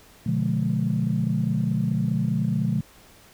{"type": "chord", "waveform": "sine", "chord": "B diminished seventh", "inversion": "none", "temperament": "just", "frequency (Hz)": [123.47, 148.16, 177.8, 213.4], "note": ["B2", "D3", "F3", "Ab3"], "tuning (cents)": [0, 16, 31, 47], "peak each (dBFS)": -26, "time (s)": [0.26, 2.81], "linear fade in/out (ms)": 5, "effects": ["tanh soft clip ceiling -12 dBFS", "pink hiss -52 dBFS RMS until 3.33 s"]}